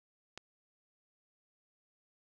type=click; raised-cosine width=0.2 ms; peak=-26 dBFS; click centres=0.376 s; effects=none